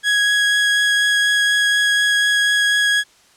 30% pulse tone with vibrato, 1661.2 Hz, G#6, in tune, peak -11 dBFS, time 0.03-3.04 s, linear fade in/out 50 ms, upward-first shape triangle, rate 4.1 Hz, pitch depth 8 cents each way, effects white hiss -52 dBFS RMS until 3.36 s + low-pass 8000 Hz 12 dB/octave

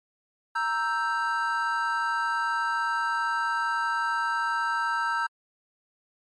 triangle chord, E diminished, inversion second, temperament equal, 932.3 / 1318.5 / 1568 Hz, Bb5 / E6 / G6, 0 / 0 / 0 cents, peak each -27 dBFS, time 0.55-5.27 s, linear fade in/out 10 ms, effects MP3 48 kbps

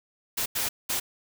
white noise bursts at uneven times, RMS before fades -28 dBFS, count 3, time 0.37-0.46 / 0.55-0.69 / 0.89-1 s, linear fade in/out 10 ms, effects none

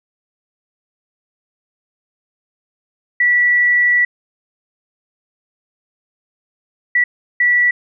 sine tone bursts at uneven times, 1952 Hz, B6, 21 cents flat, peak -10 dBFS, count 3, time 3.2-4.05 / 6.95-7.04 / 7.4-7.71 s, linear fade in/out 5 ms, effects none

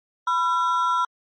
triangle ring-modulated tone, 1174.7 Hz, D6, in tune, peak -14 dBFS, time 0.27-1.05 s, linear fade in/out 5 ms, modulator 182 Hz, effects MP3 32 kbps

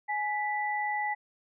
sine tone pair together, 838.8 / 1975.5 Hz, G#5 / B6, +17 / 0 cents, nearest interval octave + minor third, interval 1483 cents, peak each -30 / -32 dBFS, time 0.08-1.15 s, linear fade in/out 20 ms, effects none

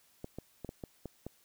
clicks, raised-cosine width 2 ms, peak -27 dBFS, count 7, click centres 0.244 / 0.386 / 0.647 / 0.691 / 0.838 / 1.057 / 1.266 s, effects white hiss -67 dBFS RMS until 1.44 s

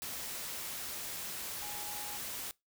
sine tone in noise, 830.6 Hz, G#5, in tune, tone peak -47 dBFS, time 1.62-2.17 s, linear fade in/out 0 ms, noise white, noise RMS -41 dBFS, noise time 0.02-2.51 s, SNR -9 dB, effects noise-tail reverb RT60 0.2 s tail -23 dB re dry

